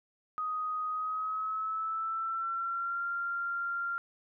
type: tone with pitch glide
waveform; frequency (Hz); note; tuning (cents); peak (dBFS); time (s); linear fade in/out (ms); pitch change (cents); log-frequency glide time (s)
sine; 1250 to 1387; D#6 to F6; +8 to -12; -31; 0.38-3.98; 0; +180; 0.89-3.04
effects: none